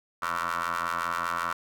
20% pulse ring-modulated tone, 85.1 Hz, F2, 44 cents flat, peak -20 dBFS, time 0.22-1.53 s, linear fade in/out 5 ms, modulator 1230 Hz, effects none

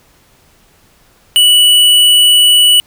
square tone, 2952 Hz, F#7, 5 cents flat, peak -5 dBFS, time 1.36-2.8 s, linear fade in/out 0 ms, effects pink hiss -49 dBFS RMS until 2.86 s

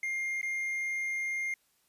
triangle tone with dropouts, 2117 Hz, C7, 20 cents sharp, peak -29 dBFS, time 0.03-1.54 s, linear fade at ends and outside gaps 2 ms, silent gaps 0.414-0.429 s, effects white hiss -71 dBFS RMS until 1.88 s + resampled to 32000 Hz

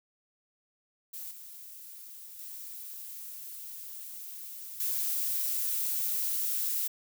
violet noise with level steps, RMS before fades -41 / -47 / -43 / -31 dBFS, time 1.13-6.88 s, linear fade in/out 10 ms, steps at 1.31 / 2.39 / 4.8 s, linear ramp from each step 2 ms, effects none

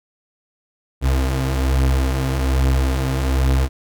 35% pulse beating tone pair, 65.7 / 66.9 Hz, C2 / C2, +8 / +39 cents, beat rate 1.2 Hz, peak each -15 / -21 dBFS, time 1.01-3.69 s, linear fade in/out 50 ms, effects none

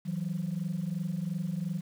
sine tone pair together, 162.16 / 185 Hz, E3 / F#3, -28 / 0 cents, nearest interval major second, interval 228 cents, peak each -32 / -32 dBFS, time 0.05-1.81 s, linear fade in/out 20 ms, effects tanh soft clip ceiling -25 dBFS + 9-bit

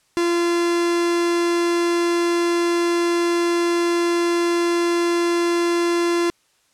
45% pulse tone, 343.8 Hz, F4, 27 cents flat, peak -17 dBFS, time 0.17-6.3 s, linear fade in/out 0 ms, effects white hiss -62 dBFS RMS until 6.73 s + low-pass 9000 Hz 12 dB/octave

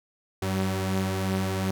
sawtooth tone pair together, 96.2 / 189.7 Hz, G2 / F#3, -32 / +43 cents, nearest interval octave, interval 1175 cents, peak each -24 dBFS, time 0.42-1.71 s, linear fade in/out 5 ms, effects none

